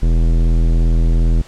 sine tone with tanh clipping, 41.32 Hz, E1, 5 cents sharp, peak -12 dBFS, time 0.02-1.42 s, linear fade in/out 10 ms, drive 17 dB, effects pink hiss -42 dBFS RMS until 1.47 s + low-pass 8000 Hz 12 dB/octave

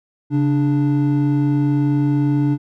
triangle tone pair together, 138.59 / 293.7 Hz, C#3 / D4, 0 / 0 cents, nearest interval octave + minor second, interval 1300 cents, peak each -15 dBFS, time 0.3-2.58 s, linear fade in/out 50 ms, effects none

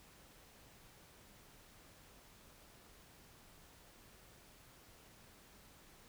silence, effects pink hiss -62 dBFS RMS until 6.08 s

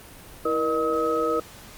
sine tone cluster, 325.2 / 474.6 / 611 / 1275 Hz, E4 / A#4 / D#5 / D#6, -23 / +31 / -32 / +42 cents, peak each -29 / -24 / -30 / -26 dBFS, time 0.45-1.4 s, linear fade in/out 5 ms, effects pink hiss -45 dBFS RMS until 1.77 s + Opus 32 kbps

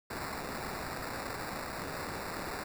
white noise with sample-and-hold, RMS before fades -39 dBFS, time 0.1-2.64 s, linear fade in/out 10 ms, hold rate 3150 Hz, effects none

